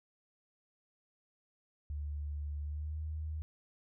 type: tone with pitch glide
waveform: sine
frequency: 73.42 to 77.61 Hz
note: D2 to D#2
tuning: 0 to -4 cents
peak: -36 dBFS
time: 1.9-3.42 s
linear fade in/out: 0 ms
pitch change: +96 cents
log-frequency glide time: 2.62-3 s
effects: none